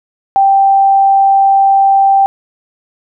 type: tone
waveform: sine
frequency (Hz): 784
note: G5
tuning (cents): 0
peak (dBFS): -5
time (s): 0.36-2.26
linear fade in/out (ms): 0
effects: none